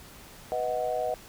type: chord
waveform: sine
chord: B major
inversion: none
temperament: equal with one note detuned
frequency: 493.9 / 629.8 / 740 Hz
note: B4 / D#5 / F#5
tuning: 0 / +21 / 0 cents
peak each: -32 / -30 / -31 dBFS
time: 0.52-1.14 s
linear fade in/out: 0 ms
effects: pink hiss -49 dBFS RMS until 1.28 s